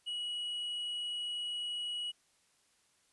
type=tone; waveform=triangle; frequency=2917 Hz; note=F#7; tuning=25 cents flat; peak=-34 dBFS; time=0.06-2.12 s; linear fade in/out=20 ms; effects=white hiss -71 dBFS RMS until 3.12 s + resampled to 24000 Hz